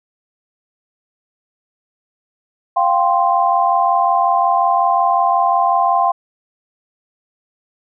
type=chord; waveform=sine; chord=F suspended second; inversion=none; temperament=equal; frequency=698.5 / 784 / 1046.5 Hz; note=F5 / G5 / C6; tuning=0 / 0 / 0 cents; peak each=-16 dBFS; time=2.76-6.12 s; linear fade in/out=10 ms; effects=none